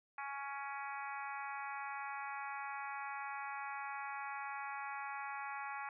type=harmonic tone with a mistuned harmonic; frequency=278.4 Hz; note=C#4; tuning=8 cents sharp; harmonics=3 / 4 / 5 / 6 / 7 / 8 / 9; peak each=-45 / -47 / -49 / -51 / -52 / -53 / -54 dBFS; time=0.18-5.89 s; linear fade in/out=2 ms; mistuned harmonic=8; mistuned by=+23 cents; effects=none